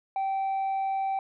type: tone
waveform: sine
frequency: 776 Hz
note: G5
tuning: 18 cents flat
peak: -23 dBFS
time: 0.16-1.19 s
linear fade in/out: 2 ms
effects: tanh soft clip ceiling -25 dBFS